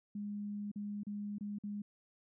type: tone with dropouts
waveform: sine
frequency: 205.7 Hz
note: G#3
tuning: 16 cents flat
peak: -38 dBFS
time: 0.15-1.82 s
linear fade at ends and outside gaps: 5 ms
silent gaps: 0.716-0.758 / 1.034-1.067 / 1.384-1.408 / 1.586-1.636 s
effects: none